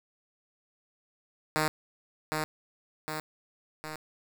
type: tone with echo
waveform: 5% pulse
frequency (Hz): 154.8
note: D#3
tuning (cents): -9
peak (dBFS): -14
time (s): 1.56-1.68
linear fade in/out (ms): 0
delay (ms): 760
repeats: 3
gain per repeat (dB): -4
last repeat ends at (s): 3.96
effects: 8-bit